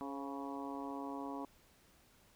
harmonic tone with a mistuned harmonic, 139.3 Hz, C#3, 9 cents sharp, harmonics 2 / 3 / 4 / 5 / 6 / 7 / 8, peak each -43 / -50 / -52 / -50 / -51 / -48 / -52 dBFS, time 0.01-1.45 s, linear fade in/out 0 ms, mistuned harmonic 4, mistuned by -50 cents, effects pink hiss -67 dBFS RMS until 2.35 s

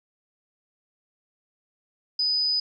sine tone, 4987 Hz, D#8, 3 cents sharp, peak -21 dBFS, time 2.19-2.6 s, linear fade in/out 5 ms, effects none

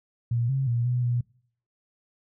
sine tone with pitch steps, 118.3 / 134.6 / 118.7 / 123.6 / 121.1 Hz, A#2 / C3 / A#2 / B2 / B2, +26 / +49 / +32 / +2 / -34 cents, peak -22 dBFS, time 0.31-1.21 s, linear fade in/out 5 ms, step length 180 ms, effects noise-tail reverb RT60 0.6 s tail -25 dB re dry

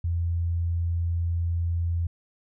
sine tone, 85 Hz, F2, 46 cents flat, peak -23 dBFS, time 0.04-2.07 s, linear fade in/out 5 ms, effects none

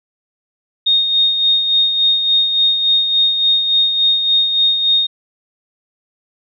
sine tone with tremolo, 3700 Hz, A#7, 14 cents flat, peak -9 dBFS, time 0.86-5.07 s, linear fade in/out 10 ms, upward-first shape sine, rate 3.5 Hz, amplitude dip 50%, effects none

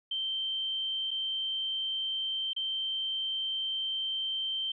sine tone with dropouts, 3125 Hz, G7, 6 cents flat, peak -30 dBFS, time 0.11-4.72 s, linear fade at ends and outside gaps 5 ms, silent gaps 1.108-1.112 / 2.533-2.563 s, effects none

